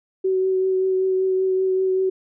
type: tone with vibrato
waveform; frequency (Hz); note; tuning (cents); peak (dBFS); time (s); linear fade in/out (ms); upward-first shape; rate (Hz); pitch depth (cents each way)
sine; 376.8; F#4; +32; -17; 0.24-2.1; 10; triangle; 5.2; 16
effects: none